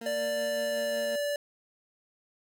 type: tone with tremolo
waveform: 20% pulse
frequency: 230 Hz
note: A#3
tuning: 23 cents flat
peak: -33 dBFS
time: 0.01-1.16 s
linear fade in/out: 5 ms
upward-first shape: sine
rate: 5.4 Hz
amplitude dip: 30%
type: tone with pitch glide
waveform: square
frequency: 587.3 to 580.2 Hz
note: D5 to D5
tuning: 0 to -21 cents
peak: -29 dBFS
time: 0.06-1.36 s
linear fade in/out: 2 ms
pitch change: -21 cents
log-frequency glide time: 0.23-1.25 s
effects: none